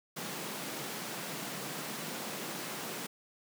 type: high-pass noise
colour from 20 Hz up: pink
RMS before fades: -40 dBFS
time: 0.16-3.07 s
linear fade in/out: 10 ms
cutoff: 140 Hz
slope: 48 dB/octave
effects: none